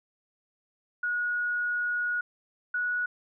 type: tone pair in turn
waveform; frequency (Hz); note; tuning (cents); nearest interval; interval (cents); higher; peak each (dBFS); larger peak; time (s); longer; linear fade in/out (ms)
sine; 1452 / 1464.6; F#6 / F#6; -33 / -18; unison; 15; second; -26; neither; 1.03-2.21 / 2.74-3.06; first; 5
effects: none